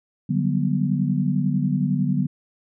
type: chord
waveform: sine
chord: G major seventh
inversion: second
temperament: equal with one note detuned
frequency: 146.83 / 185 / 196 / 245.5 Hz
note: D3 / F#3 / G3 / B3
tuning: 0 / 0 / 0 / -10 cents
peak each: -23 / -24 / -26 / -25 dBFS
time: 0.29-2.27 s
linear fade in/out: 10 ms
effects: none